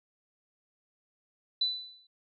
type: tone with exponential decay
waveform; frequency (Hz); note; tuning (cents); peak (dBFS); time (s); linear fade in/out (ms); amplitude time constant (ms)
sine; 3988; B7; +16; -23; 1.61-2.07; 5; 100
effects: none

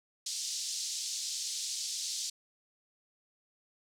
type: band-pass noise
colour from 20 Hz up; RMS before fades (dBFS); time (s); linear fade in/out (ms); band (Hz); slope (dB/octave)
pink; -37; 0.26-2.3; 5; 4300 to 7700; 24
effects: none

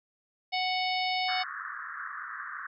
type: harmonic tone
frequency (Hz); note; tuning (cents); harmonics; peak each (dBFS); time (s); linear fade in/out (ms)
740; F#5; 0; 1 / 3 / 4 / 5 / 6 / 7; -30 / -33 / -37 / -37 / -38 / -39; 0.52-1.44; 20
type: band-pass noise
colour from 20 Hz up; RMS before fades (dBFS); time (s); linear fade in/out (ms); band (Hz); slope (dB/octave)
white; -39; 1.28-2.67; 10; 1100 to 1800; 96
effects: none

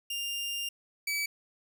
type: tone pair in turn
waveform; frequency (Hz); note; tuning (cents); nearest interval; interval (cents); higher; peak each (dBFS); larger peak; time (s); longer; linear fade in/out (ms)
sawtooth; 2800 / 2292; F7 / D7; +4 / -43; minor third; 347; first; -29 / -26; second; 0.1-0.69 / 1.07-1.26; first; 5
effects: none

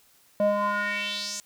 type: tone with band-pass filter sweep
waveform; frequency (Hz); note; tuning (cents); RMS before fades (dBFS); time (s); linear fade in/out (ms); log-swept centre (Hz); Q
square; 205.3; G#3; -20; -27; 0.4-1.4; 0; 530 to 7100; 3.6
effects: white hiss -60 dBFS RMS until 1.45 s

